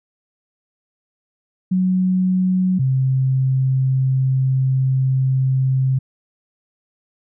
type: tone pair in turn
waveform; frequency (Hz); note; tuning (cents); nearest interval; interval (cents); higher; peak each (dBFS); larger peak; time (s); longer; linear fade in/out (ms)
sine; 185 / 131.76; F#3 / C3; 0 / +12; tritone; 588; first; -14; neither; 1.71-2.79 / 2.79-5.99; second; 10
effects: none